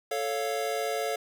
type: chord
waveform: square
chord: A augmented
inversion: none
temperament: equal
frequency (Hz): 440 / 554.4 / 698.5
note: A4 / C#5 / E#5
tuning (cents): 0 / 0 / 0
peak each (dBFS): -33 / -34 / -33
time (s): 0.11-1.16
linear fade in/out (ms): 5
effects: 10-bit